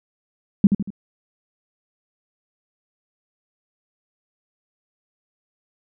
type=tone with echo; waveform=sine; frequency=200 Hz; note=G3; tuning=35 cents sharp; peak=-6 dBFS; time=0.64-0.67 s; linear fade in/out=2 ms; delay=78 ms; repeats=3; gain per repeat=-7 dB; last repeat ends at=0.904 s; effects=none